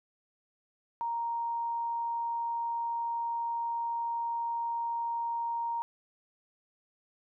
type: tone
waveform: sine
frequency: 933 Hz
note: A#5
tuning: 1 cent sharp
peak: -30 dBFS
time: 1.01-5.82 s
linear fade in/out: 0 ms
effects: none